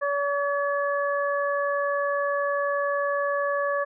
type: harmonic tone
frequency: 569 Hz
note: C#5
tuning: 45 cents sharp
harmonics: 1 / 2 / 3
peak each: -25 / -28 / -30 dBFS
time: 0.01-3.85 s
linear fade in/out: 20 ms
effects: none